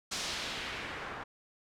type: noise with low-pass filter sweep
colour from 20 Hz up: white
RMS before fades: -39 dBFS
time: 0.11-1.24 s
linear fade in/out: 10 ms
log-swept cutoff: 6000 to 1300 Hz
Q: 1.2
effects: none